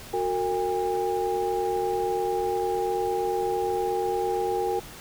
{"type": "tone cluster", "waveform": "sine", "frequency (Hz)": [367.5, 456.2, 808], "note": ["F#4", "A#4", "G#5"], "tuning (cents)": [-12, -37, -48], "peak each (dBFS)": -28, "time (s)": [0.13, 4.8], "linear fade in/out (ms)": 10, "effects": ["pink hiss -43 dBFS RMS until 5 s"]}